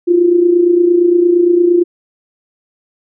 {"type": "tone with amplitude modulation", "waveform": "sine", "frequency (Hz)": 349.2, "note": "F4", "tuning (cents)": 0, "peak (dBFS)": -4, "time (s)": [0.07, 1.84], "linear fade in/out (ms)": 20, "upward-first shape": "sine", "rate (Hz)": 28.7, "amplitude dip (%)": 60, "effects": []}